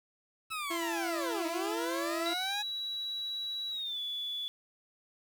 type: linear two-way sweep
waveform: 20% pulse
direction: down then up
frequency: 1318.5 to 311.1 to 845 Hz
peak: -30 dBFS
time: 0.5-2.63 s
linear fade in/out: 20 ms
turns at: 1.46 s
type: tone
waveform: sawtooth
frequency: 335.9 Hz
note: E4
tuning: 33 cents sharp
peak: -30 dBFS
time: 0.7-2.34 s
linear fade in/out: 10 ms
type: tone with pitch glide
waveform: sine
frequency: 3904 to 3438 Hz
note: B7 to A7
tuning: -21 to -41 cents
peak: -34 dBFS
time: 2.26-4.48 s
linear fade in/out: 0 ms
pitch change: -220 cents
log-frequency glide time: 3.71-3.99 s
effects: 9-bit